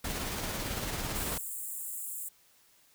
pink noise with tremolo, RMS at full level -34 dBFS, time 0.04-1.38 s, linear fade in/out 5 ms, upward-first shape sine, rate 18 Hz, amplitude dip 30%
pink high-pass noise, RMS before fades -39 dBFS, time 1.15-2.29 s, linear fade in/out 10 ms, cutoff 7300 Hz, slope 96 dB/octave
effects white hiss -64 dBFS RMS until 2.94 s

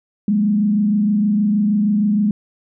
sine tone with frequency modulation, 207.7 Hz, G#3, in tune, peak -13 dBFS, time 0.28-2.31 s, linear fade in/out 2 ms, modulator 26.4 Hz, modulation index 0.58, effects none

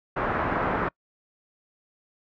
white low-pass noise, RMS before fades -26 dBFS, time 0.16-0.89 s, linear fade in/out 10 ms, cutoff 1500 Hz, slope 24 dB/octave, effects noise-tail reverb RT60 0.1 s tail -26 dB re dry + MP3 96 kbps

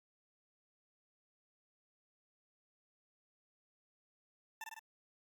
20% pulse tone with echo, 888 Hz, A5, 16 cents sharp, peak -38 dBFS, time 4.61-4.64 s, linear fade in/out 2 ms, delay 51 ms, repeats 3, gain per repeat -2 dB, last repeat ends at 4.793 s, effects Opus 48 kbps

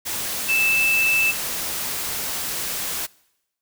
sine tone in noise, 2637 Hz, E7, in tune, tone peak -17 dBFS, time 0.48-1.32 s, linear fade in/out 20 ms, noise white, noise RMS -27 dBFS, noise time 0.05-3.07 s, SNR +7 dB, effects noise-tail reverb RT60 0.9 s tail -24 dB re dry

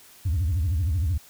sine tone with vibrato, 84 Hz, E2, 33 cents sharp, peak -19 dBFS, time 0.25-1.18 s, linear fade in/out 10 ms, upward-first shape sine, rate 13 Hz, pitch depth 280 cents each way, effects tanh soft clip ceiling -19 dBFS + white hiss -51 dBFS RMS until 1.29 s

